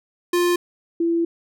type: tone pair in turn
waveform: square / sine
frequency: 351.1 / 336 Hz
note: F4 / E4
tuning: +9 / +33 cents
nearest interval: minor second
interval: 76 cents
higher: first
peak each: -17 dBFS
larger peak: neither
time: 0.33-0.56 / 1-1.25 s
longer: second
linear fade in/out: 5 ms
effects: none